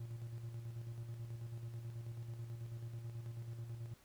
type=tone with tremolo; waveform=triangle; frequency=116.3 Hz; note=A#2; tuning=4 cents flat; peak=-40 dBFS; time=0-3.94 s; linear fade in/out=5 ms; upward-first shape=square; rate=9.2 Hz; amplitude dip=45%; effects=pink hiss -67 dBFS RMS until 4.04 s